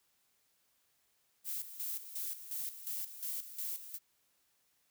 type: noise with tremolo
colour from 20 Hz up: violet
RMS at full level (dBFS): -39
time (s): 1.44-3.99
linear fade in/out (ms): 50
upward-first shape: square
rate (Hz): 2.8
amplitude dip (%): 70
effects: white hiss -75 dBFS RMS until 4.9 s